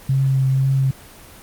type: tone with vibrato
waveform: sine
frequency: 133.9 Hz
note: C3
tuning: 40 cents sharp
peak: -14 dBFS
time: 0.09-0.91 s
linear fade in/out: 5 ms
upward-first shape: triangle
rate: 2 Hz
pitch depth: 18 cents each way
effects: pink hiss -42 dBFS RMS until 1.42 s + Opus 24 kbps